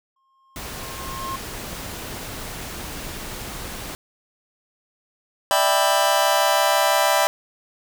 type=tone with exponential growth; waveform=triangle; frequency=1069 Hz; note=C6; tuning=37 cents sharp; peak=-24 dBFS; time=0.16-1.36 s; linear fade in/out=5 ms; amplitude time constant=260 ms
type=noise; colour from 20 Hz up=pink; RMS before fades=-33 dBFS; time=0.56-3.95 s; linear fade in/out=0 ms
type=click; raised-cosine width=2 ms; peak=-25 dBFS; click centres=1.328 s
type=chord; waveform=sawtooth; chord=E minor seventh; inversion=third; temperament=just; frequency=593.3 / 659.3 / 791.1 / 988.9 Hz; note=D5 / E5 / G5 / B5; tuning=+18 / 0 / +16 / +2 cents; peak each=-18 dBFS; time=5.51-7.27 s; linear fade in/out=0 ms
effects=none